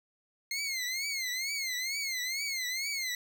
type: tone with vibrato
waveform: 20% pulse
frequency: 2119 Hz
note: C7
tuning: 21 cents sharp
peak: -27 dBFS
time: 0.51-3.15 s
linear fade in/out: 2 ms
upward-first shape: triangle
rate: 2.2 Hz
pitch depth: 150 cents each way
effects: none